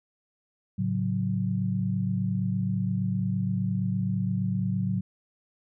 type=chord; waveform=sine; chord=F# minor; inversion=first; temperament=equal; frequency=110 / 138.59 / 185 Hz; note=A2 / C#3 / F#3; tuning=0 / 0 / 0 cents; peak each=-29 / -32 / -27 dBFS; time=0.78-5.01 s; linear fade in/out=10 ms; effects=none